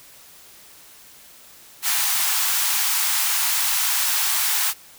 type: high-pass noise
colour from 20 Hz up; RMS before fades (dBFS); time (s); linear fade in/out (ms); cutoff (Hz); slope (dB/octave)
white; -21; 1.82-4.74; 50; 770; 48
effects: white hiss -47 dBFS RMS until 4.98 s